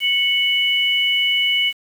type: tone pair together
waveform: sine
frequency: 2213 / 2960 Hz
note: C#7 / F#7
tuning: -3 / 0 cents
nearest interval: perfect fourth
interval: 503 cents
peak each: -19 / -17 dBFS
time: 0-1.73 s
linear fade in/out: 50 ms
effects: 7-bit